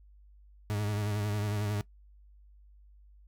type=tone with vibrato; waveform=40% pulse; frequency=104.1 Hz; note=G#2; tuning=5 cents sharp; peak=-29 dBFS; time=0.7-1.81 s; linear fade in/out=0 ms; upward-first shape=sine; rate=11 Hz; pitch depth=45 cents each way; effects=noise-tail reverb RT60 0.1 s tail -19 dB re dry + added 50 Hz sine -54 dBFS peak until 3.27 s